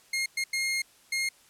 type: tone bursts at uneven times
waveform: sawtooth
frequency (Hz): 2137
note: C7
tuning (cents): +36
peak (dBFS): -23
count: 4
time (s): 0.13-0.26 / 0.37-0.44 / 0.53-0.82 / 1.12-1.29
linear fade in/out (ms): 5
effects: white hiss -59 dBFS RMS until 1.49 s + low-pass 11000 Hz 12 dB/octave